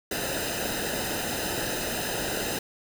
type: noise with comb filter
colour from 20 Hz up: pink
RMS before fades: -30 dBFS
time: 0.11-2.59 s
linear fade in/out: 5 ms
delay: 0.89 ms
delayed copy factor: -0.75
effects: none